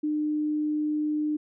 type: tone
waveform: sine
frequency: 302.1 Hz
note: D4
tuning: 49 cents sharp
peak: -24 dBFS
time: 0.03-1.37 s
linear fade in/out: 10 ms
effects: none